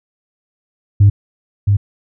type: tone with echo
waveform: sine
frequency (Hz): 101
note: G#2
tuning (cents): -48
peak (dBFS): -3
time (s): 1-1.1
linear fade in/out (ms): 10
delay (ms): 670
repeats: 1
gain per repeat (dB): -5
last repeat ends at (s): 1.77
effects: tanh soft clip ceiling -2 dBFS